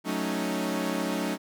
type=chord; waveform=sawtooth; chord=D# half-diminished seventh; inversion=first; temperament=equal; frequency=185 / 220 / 277.2 / 311.1 Hz; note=F#3 / A3 / C#4 / D#4; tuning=0 / 0 / 0 / 0 cents; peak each=-29 dBFS; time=0.04-1.38 s; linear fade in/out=50 ms; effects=none